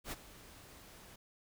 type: noise with ADSR envelope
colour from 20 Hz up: pink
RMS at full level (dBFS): -40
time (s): 0.04-1.16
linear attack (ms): 79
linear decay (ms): 31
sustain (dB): -16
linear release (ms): 6
effects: none